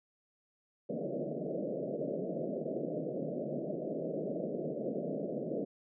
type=band-pass noise; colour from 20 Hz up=white; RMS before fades=-37 dBFS; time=0.89-5.65 s; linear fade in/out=10 ms; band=140 to 640 Hz; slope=96 dB/octave; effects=none